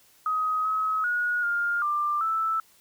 sine tone with pitch steps, 1260 / 1279 / 1450 / 1408 / 1188 / 1318 Hz, D#6 / D#6 / F#6 / F6 / D6 / E6, +21 / +47 / -35 / +14 / +20 / -1 cents, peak -23 dBFS, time 0.26-2.6 s, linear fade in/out 2 ms, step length 390 ms, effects white hiss -59 dBFS RMS until 2.8 s

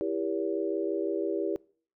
sine chord, E diminished seventh, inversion none, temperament just, 329.6 / 395.6 / 474.7 / 569.6 Hz, E4 / G4 / Bb4 / Db5, 0 / +16 / +31 / +47 cents, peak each -32 / -31 / -36 / -36 dBFS, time 0.01-1.56 s, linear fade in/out 0 ms, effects noise-tail reverb RT60 0.5 s tail -25 dB re dry

